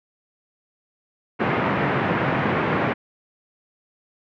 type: band-pass noise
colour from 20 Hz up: pink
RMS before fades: -22 dBFS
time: 1.39-2.94 s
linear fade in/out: 20 ms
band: 120 to 2200 Hz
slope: 24 dB/octave
effects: none